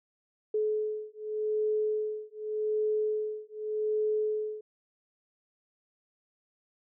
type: beating tone pair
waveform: sine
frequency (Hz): 427.8 / 428.65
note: A4 / A4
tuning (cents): -49 / -45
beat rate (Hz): 0.85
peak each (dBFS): -31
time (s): 0.54-4.61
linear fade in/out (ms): 5
effects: none